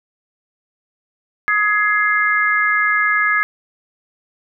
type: harmonic tone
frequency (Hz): 419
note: G#4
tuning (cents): +15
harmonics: 3 / 4 / 5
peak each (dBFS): -19 / -16 / -19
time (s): 1.48-3.43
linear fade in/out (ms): 0
effects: none

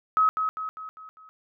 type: tone with echo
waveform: sine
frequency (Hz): 1278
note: D#6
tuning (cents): +46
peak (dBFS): -17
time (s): 0.17-0.29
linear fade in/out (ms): 0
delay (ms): 200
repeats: 5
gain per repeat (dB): -6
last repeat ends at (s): 1.29
effects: none

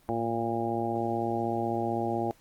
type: harmonic tone with a mistuned harmonic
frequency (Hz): 115.9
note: A#2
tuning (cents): -10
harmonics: 1 / 2 / 3 / 4 / 5 / 6 / 7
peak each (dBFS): -37 / -34 / -32 / -38 / -37 / -35 / -33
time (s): 0.09-2.31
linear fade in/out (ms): 0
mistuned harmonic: 1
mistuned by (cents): -65
effects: pink hiss -62 dBFS RMS until 2.4 s + Opus 24 kbps

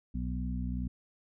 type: harmonic tone with a mistuned harmonic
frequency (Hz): 61.74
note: B1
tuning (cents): 0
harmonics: 1 / 2 / 3 / 4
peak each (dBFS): -34 / -41 / -38 / -39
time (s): 0.14-0.88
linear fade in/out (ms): 10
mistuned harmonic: 1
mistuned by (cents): +43
effects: none

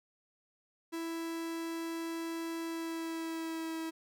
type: tone with pitch glide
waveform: 45% pulse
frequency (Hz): 330.4 to 324.2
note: E4 to E4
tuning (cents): +4 to -29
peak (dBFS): -36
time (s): 0.92-3.91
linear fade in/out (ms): 20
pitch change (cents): -33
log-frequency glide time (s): 2.62-3.78
effects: none

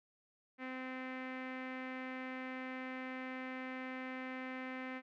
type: tone with low-pass filter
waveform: sawtooth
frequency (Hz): 258.3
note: C4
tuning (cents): -22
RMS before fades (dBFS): -44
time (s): 0.58-5.02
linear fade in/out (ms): 50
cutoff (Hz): 2100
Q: 3.8
effects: none

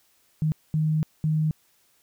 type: tone bursts at uneven times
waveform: sine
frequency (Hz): 155.56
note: D#3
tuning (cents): 0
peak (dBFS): -20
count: 3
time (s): 0.42-0.52 / 0.74-1.03 / 1.24-1.51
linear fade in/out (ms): 0
effects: white hiss -64 dBFS RMS until 2.02 s

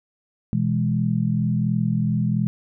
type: chord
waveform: sine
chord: E major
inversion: second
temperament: equal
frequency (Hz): 123.47 / 164.81 / 207.7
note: B2 / E3 / G#3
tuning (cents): 0 / 0 / 0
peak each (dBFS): -23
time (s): 0.53-2.47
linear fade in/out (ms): 0
effects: none

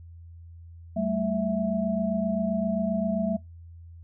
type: tone cluster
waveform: sine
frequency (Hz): 192.1 / 219.7 / 659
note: G3 / A3 / E5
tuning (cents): -35 / -2 / -1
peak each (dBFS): -28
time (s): 0.96-3.37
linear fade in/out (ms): 10
effects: noise-tail reverb RT60 0.2 s tail -25 dB re dry + added 84 Hz sine -43 dBFS peak until 4.03 s

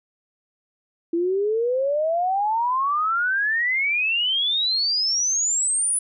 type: exponential sweep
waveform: sine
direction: up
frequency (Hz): 330.9 to 10050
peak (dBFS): -19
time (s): 1.13-5.99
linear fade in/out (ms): 5
effects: none

